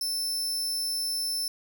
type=tone; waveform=sawtooth; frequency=5300 Hz; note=E8; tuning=9 cents sharp; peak=-25 dBFS; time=0.01-1.48 s; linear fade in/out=2 ms; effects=none